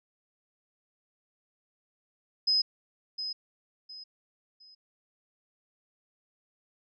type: tone with echo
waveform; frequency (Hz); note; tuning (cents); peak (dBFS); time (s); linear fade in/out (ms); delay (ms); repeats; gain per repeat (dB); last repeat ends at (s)
sine; 5060; D#8; +28; -22; 2.47-2.62; 10; 710; 3; -10; 4.75
effects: none